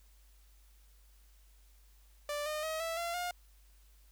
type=tone with pitch steps; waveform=sawtooth; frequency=587.3 / 610.1 / 633.8 / 658.5 / 684 / 710.6 Hz; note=D5 / D#5 / D#5 / E5 / F5 / F5; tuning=0 / -34 / +32 / -2 / -36 / +30 cents; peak=-31 dBFS; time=2.29-3.31 s; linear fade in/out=2 ms; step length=170 ms; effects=added 50 Hz sine -59 dBFS peak until 4.11 s + white hiss -69 dBFS RMS until 4.11 s